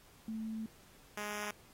sine / 5% pulse tone pair in turn, 220.7 / 208.3 Hz, A3 / G#3, +5 / +5 cents, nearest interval minor second, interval 100 cents, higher first, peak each -37 / -27 dBFS, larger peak second, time 0.28-0.66 / 1.17-1.51 s, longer first, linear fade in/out 2 ms, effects pink hiss -62 dBFS RMS until 1.73 s + AAC 48 kbps

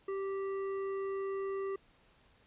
triangle tone with hard clipping, 390 Hz, G4, 9 cents flat, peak -36 dBFS, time 0.08-1.76 s, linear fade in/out 5 ms, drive 13 dB, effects pink hiss -66 dBFS RMS until 2.46 s + resampled to 8000 Hz

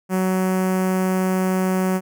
sawtooth tone with notch filter, 186.7 Hz, F#3, 16 cents sharp, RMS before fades -20 dBFS, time 0.09-2.01 s, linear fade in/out 50 ms, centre 3800 Hz, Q 0.64, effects none

